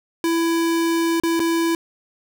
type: tone with dropouts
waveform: square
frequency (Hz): 332.5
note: E4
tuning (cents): +15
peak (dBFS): -18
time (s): 0.24-1.75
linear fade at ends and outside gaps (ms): 1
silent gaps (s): 1.2-1.235 / 1.395-1.401
effects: none